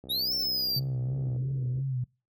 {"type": "click train", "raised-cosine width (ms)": 2, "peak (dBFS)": -32, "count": 87, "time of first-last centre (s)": [0.04, 1.363], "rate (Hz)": 65}
{"type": "linear two-way sweep", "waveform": "square", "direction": "up then down", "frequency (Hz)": [3626, 5420, 4590], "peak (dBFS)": -27, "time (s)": [0.09, 0.8], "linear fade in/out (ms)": 20, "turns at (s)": 0.34}
{"type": "tone with vibrato", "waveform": "sine", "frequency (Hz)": 130, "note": "C3", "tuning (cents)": -11, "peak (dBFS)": -27, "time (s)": [0.76, 2.04], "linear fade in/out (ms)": 5, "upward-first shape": "sine", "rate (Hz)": 3, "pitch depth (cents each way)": 77}
{"type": "low-pass noise", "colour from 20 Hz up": "pink", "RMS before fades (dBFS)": -45, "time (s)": [1.03, 1.84], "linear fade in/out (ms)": 50, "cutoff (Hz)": 480, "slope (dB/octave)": 48}
{"effects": ["noise-tail reverb RT60 0.3 s tail -25 dB re dry", "high-pass 60 Hz 12 dB/octave"]}